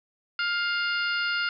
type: harmonic tone with a mistuned harmonic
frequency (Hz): 703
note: F5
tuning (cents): +11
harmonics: 2 / 3 / 4 / 5 / 6 / 7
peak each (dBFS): -26 / -35 / -32 / -44 / -37 / -38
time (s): 0.39-1.49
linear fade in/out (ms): 2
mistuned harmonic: 6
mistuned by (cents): +42
effects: none